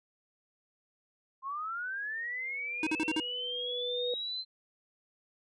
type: linear sweep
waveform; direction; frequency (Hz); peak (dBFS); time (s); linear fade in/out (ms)
sine; up; 1046 to 4112; -34; 1.42-4.45; 50
type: tone with exponential growth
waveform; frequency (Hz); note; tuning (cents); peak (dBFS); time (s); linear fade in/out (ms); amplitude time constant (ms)
sine; 491.2; B4; -9; -30; 1.84-4.14; 2; 500
type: tone bursts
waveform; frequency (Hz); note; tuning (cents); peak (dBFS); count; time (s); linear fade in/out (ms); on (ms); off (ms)
square; 314.1; D#4; +16; -29; 5; 2.83-3.2; 2; 38; 45
effects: resampled to 22050 Hz